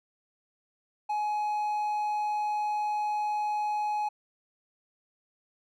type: tone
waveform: triangle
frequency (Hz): 841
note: G#5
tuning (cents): +22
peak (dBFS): -25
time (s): 1.09-4.09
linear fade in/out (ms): 10
effects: none